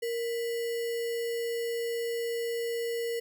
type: tone with sample-and-hold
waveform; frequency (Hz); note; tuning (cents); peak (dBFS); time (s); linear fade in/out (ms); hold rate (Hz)
sine; 466.2; A#4; 0; -29; 0.02-3.2; 10; 2450
effects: none